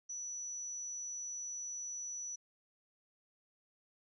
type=tone; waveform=sine; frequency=5920 Hz; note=F#8; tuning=in tune; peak=-40 dBFS; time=0.09-2.36 s; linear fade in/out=10 ms; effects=none